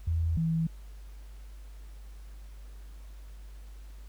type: tone pair in turn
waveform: sine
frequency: 82.41 / 163.02 Hz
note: E2 / E3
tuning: 0 / -19 cents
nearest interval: octave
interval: 1181 cents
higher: second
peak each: -25 dBFS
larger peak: neither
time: 0.07-0.37 / 0.37-0.67 s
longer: neither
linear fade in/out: 5 ms
effects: added 50 Hz sine -43 dBFS peak until 4.08 s + pink hiss -61 dBFS RMS until 4.08 s